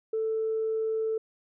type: tone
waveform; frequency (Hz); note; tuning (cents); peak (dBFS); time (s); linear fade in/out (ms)
sine; 442.1; A4; +8; -25; 0.13-1.18; 5
effects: tanh soft clip ceiling -21 dBFS